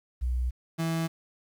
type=tone pair in turn; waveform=sine / 35% pulse; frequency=61.9 / 163.92 Hz; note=B1 / E3; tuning=+5 / -9 cents; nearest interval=octave + perfect fourth; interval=1686 cents; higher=second; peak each=-25 dBFS; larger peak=neither; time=0.21-0.51 / 0.78-1.08 s; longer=neither; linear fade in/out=20 ms; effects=10-bit